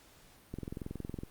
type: click train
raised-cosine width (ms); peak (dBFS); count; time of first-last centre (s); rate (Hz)
3; -26; 16; 0.54-1.234; 21.6
effects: pink hiss -60 dBFS RMS until 1.3 s + Opus 48 kbps